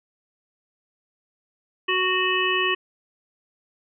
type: harmonic tone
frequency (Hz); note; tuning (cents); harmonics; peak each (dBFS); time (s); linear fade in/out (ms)
370; F#4; 0; 1 / 3 / 5 / 7 / 8; -26 / -26 / -26 / -26 / -26; 1.88-2.75; 10
effects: none